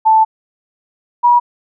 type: tone pair in turn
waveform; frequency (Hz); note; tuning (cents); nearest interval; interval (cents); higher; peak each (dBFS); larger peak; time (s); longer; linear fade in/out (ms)
sine; 880 / 963.8; A5 / B5; 0 / -43; major second; 157; second; -6; neither; 0.05-0.25 / 1.23-1.4; first; 20
effects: none